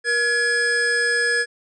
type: tone pair together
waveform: square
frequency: 474.5 / 1690.9 Hz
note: A#4 / G#6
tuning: +31 / +31 cents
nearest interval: octave + minor seventh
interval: 2200 cents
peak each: -26 / -19 dBFS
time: 0.04-1.46 s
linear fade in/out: 50 ms
effects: resampled to 22050 Hz

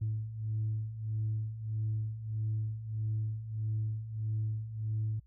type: beating tone pair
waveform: sine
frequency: 107.8 / 109.4 Hz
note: A2 / A2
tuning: -35 / -9 cents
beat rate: 1.6 Hz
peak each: -37 / -32 dBFS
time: 0.01-5.2 s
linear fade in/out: 10 ms
effects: tanh soft clip ceiling -26 dBFS + added 60 Hz sine -58 dBFS peak until 5.26 s

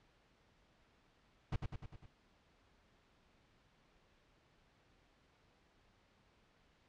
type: noise with echo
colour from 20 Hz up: brown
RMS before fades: -35 dBFS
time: 1.52-1.56 s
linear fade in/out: 5 ms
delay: 100 ms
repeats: 5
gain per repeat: -4 dB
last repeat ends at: 2.06 s
effects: pink hiss -71 dBFS RMS until 6.88 s + low-pass 4000 Hz 12 dB/octave

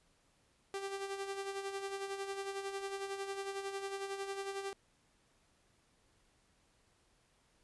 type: tone with tremolo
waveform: sawtooth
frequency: 393 Hz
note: G4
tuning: 4 cents sharp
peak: -33 dBFS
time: 0.74-4.73 s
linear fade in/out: 0 ms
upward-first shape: sine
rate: 11 Hz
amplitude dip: 55%
effects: pink hiss -72 dBFS RMS until 7.63 s + resampled to 24000 Hz

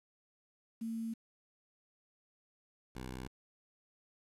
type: tone pair in turn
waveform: sine / 10% pulse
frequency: 226.7 / 63.62 Hz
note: A#3 / C2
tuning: -48 / -48 cents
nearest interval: octave + minor seventh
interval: 2200 cents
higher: first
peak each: -36 / -34 dBFS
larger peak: second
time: 0.81-1.14 / 2.95-3.28 s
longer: neither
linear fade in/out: 10 ms
effects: resampled to 32000 Hz + 10-bit

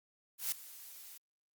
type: noise with ADSR envelope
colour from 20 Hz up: blue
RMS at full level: -33 dBFS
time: 0.38-1.18 s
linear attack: 140 ms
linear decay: 3 ms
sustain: -18 dB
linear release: 12 ms
effects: Opus 48 kbps

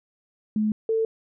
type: tone pair in turn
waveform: sine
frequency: 214 / 446.4 Hz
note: A3 / A4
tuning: -48 / +25 cents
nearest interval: octave + minor second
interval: 1273 cents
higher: second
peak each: -20 dBFS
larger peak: neither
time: 0.56-0.72 / 0.89-1.05 s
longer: neither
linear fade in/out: 2 ms
effects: none

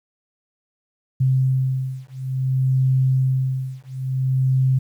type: beating tone pair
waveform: sine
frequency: 130.81 / 131.38 Hz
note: C3 / C3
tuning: 0 / +7 cents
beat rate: 0.57 Hz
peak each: -20 dBFS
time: 1.2-4.79 s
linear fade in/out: 10 ms
effects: 9-bit

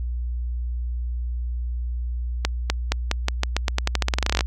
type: accelerating click train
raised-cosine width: 0.2 ms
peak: -3 dBFS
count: 23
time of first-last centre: 2.45-4.408 s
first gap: 250 ms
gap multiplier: 0.88
effects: added 60 Hz sine -24 dBFS peak until 4.46 s

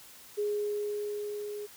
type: tone with level ramp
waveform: sine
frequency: 415.3 Hz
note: G#4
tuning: in tune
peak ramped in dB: -27 to -36 dBFS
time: 0.37-1.67 s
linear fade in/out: 20 ms
effects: white hiss -52 dBFS RMS until 1.76 s

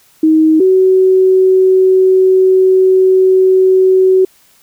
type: tone pair in turn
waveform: sine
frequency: 315.2 / 375.7 Hz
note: D#4 / F#4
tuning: +23 / +26 cents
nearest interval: minor third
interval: 303 cents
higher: second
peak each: -5 dBFS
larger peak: neither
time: 0.23-0.6 / 0.6-4.25 s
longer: second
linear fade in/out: 5 ms
effects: white hiss -49 dBFS RMS until 4.62 s

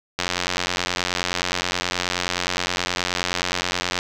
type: click train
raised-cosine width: 0.2 ms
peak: -4 dBFS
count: 341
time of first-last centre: 0.19-3.989 s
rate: 89.5 Hz
effects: none

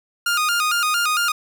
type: tone with vibrato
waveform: sawtooth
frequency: 1318.5 Hz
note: E6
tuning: in tune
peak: -14 dBFS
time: 0.26-1.32 s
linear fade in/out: 5 ms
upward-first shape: square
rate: 4.4 Hz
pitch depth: 110 cents each way
effects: none

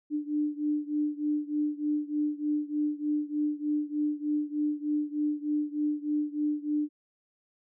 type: beating tone pair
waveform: sine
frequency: 296.9 / 300.2 Hz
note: D4 / D4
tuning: +19 / +38 cents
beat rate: 3.3 Hz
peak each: -29 / -31 dBFS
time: 0.1-6.89 s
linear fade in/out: 50 ms
effects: none

